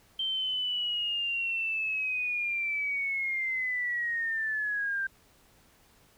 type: linear sweep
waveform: sine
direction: down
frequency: 3136 to 1568 Hz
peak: -28 dBFS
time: 0.19-5.07 s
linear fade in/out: 5 ms
effects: pink hiss -62 dBFS RMS until 6.17 s